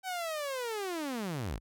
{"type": "linear sweep", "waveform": "sawtooth", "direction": "down", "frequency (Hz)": [767, 33.43], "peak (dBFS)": -30, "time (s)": [0.03, 1.6], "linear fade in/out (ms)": 50, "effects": []}